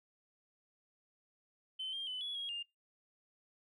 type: tone with pitch steps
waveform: sine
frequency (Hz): 3065 / 3197 / 3014 / 3385 / 3288 / 2811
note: G7 / G7 / F#7 / G#7 / G#7 / F7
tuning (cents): -40 / +33 / +31 / +32 / -18 / +11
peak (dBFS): -37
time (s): 1.79-2.63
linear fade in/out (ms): 10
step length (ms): 140
effects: noise-tail reverb RT60 0.2 s tail -26 dB re dry + tanh soft clip ceiling -34 dBFS